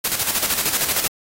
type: noise with tremolo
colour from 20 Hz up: white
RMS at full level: -19 dBFS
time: 0.04-1.08 s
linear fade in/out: 10 ms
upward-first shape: square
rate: 13 Hz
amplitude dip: 55%
effects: AAC 48 kbps